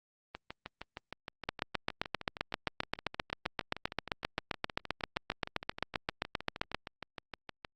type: two click trains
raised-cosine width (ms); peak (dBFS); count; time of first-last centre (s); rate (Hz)
0.3; -24 / -14; 48 / 41; 0.35-7.648 / 1.49-6.746; 6.44 / 7.61
effects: Opus 32 kbps